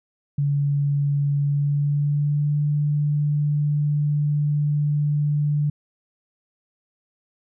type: tone with pitch glide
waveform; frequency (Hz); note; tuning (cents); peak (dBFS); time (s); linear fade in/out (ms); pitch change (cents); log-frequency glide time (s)
sine; 142.8 to 147.41; D3 to D3; -48 to +7; -18; 0.38-5.7; 5; +55; 1.39-2.59
effects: none